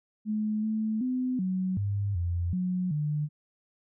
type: tone with pitch steps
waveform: sine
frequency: 213.9 / 218 / 254.1 / 186.3 / 100.8 / 86.8 / 182.2 / 149.4 Hz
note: A3 / A3 / B3 / F#3 / G2 / F2 / F#3 / D3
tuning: -49 / -16 / +49 / +12 / +49 / -10 / -26 / +30 cents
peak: -26 dBFS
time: 0.25-3.29 s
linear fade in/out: 50 ms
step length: 380 ms
effects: none